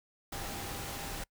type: tone in noise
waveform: sine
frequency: 798 Hz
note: G5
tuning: 31 cents sharp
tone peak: -48 dBFS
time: 0.32-1.24 s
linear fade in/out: 5 ms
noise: pink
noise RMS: -40 dBFS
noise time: 0.32-1.24 s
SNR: -11 dB
effects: noise-tail reverb RT60 0.1 s tail -25 dB re dry